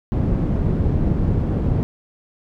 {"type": "low-pass noise", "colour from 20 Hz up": "white", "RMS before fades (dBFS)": -19, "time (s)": [0.12, 1.83], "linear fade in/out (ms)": 0, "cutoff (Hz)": 180, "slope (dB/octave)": 12, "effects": []}